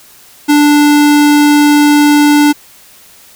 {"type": "tone", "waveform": "square", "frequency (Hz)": 293.7, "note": "D4", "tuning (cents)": 0, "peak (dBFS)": -5, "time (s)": [0.48, 2.53], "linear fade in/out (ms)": 20, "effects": ["white hiss -40 dBFS RMS until 3.35 s"]}